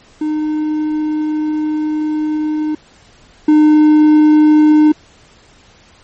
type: tone pair in turn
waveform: triangle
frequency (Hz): 306.3 / 304.5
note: D#4 / D#4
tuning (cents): -27 / -37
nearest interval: unison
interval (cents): 10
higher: first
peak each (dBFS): -12 / -3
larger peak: second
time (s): 0.21-2.75 / 3.48-4.92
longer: first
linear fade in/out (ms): 5
effects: pink hiss -46 dBFS RMS until 6.03 s + MP3 32 kbps